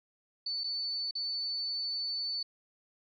sine tone with dropouts, 4494 Hz, C#8, 23 cents sharp, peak -32 dBFS, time 0.46-2.43 s, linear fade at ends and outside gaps 5 ms, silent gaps 0.637-0.641 / 1.111-1.152 s, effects none

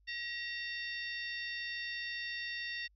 harmonic tone with a mistuned harmonic, 911 Hz, A#5, 40 cents flat, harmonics 2 / 3 / 4 / 5 / 6, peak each -40 / -44 / -46 / -48 / -50 dBFS, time 0.07-2.88 s, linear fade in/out 20 ms, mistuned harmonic 2, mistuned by +79 cents, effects added 50 Hz sine -65 dBFS peak until 2.95 s

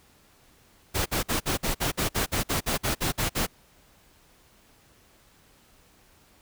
pink noise bursts, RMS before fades -26 dBFS, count 15, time 0.94-3.468 s, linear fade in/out 20 ms, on 120 ms, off 52 ms, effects pink hiss -59 dBFS RMS until 6.41 s

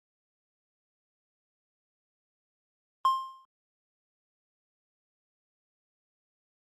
triangle tone with exponential decay, 1057 Hz, C6, 17 cents sharp, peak -16 dBFS, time 3.05-3.45 s, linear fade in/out 1 ms, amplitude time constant 85 ms, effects Opus 24 kbps

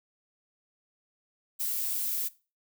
violet noise, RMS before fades -31 dBFS, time 1.59-2.29 s, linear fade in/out 20 ms, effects noise-tail reverb RT60 0.3 s tail -18 dB re dry

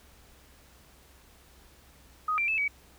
sine tone with pitch steps, 1251 / 2358 / 2616 / 2272 Hz, D#6 / D7 / E7 / C#7, +9 / +6 / -14 / +42 cents, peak -25 dBFS, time 2.28-2.68 s, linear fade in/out 5 ms, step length 100 ms, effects added 65 Hz sine -59 dBFS peak until 2.98 s + pink hiss -58 dBFS RMS until 2.98 s

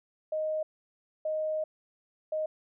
sine tone bursts at uneven times, 622.3 Hz, D#5, in tune, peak -28 dBFS, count 3, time 0.32-0.63 / 1.25-1.64 / 2.32-2.46 s, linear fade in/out 5 ms, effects none

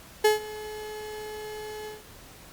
35% pulse tone with ADSR envelope, 426.9 Hz, G#4, 48 cents sharp, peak -14 dBFS, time 0.24-2.03 s, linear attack 9 ms, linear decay 140 ms, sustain -20 dB, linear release 160 ms, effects pink hiss -49 dBFS RMS until 2.52 s + Opus 48 kbps

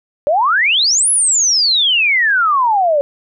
sine exponential two-way sweep, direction up then down, 554.4 to 10710 to 554.4 Hz, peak -10 dBFS, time 0.27-3.01 s, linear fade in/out 0 ms, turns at 1.1 s, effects none

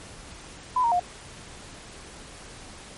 sine tone with pitch steps, 1004 / 933 / 712 Hz, B5 / A#5 / F5, +28 / +1 / +33 cents, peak -19 dBFS, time 0.76-0.997 s, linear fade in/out 5 ms, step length 79 ms, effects pink hiss -44 dBFS RMS until 2.97 s + MP3 48 kbps

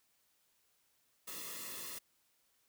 white noise with comb filter, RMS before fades -45 dBFS, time 1.27-1.99 s, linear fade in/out 10 ms, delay 1.3 ms, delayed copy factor -0.9, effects white hiss -75 dBFS RMS until 2.68 s

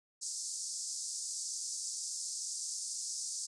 white band-pass noise, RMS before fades -40 dBFS, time 0.21-3.47 s, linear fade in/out 20 ms, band 4900 to 8800 Hz, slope 48 dB/octave, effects resampled to 24000 Hz

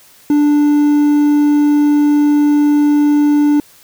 triangle tone with quantisation, 293.7 Hz, D4, in tune, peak -6 dBFS, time 0.3-3.6 s, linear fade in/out 2 ms, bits 6, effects white hiss -45 dBFS RMS until 3.83 s

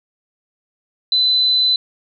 sine tone, 4017 Hz, B7, 29 cents sharp, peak -12 dBFS, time 1.12-1.76 s, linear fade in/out 2 ms, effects none

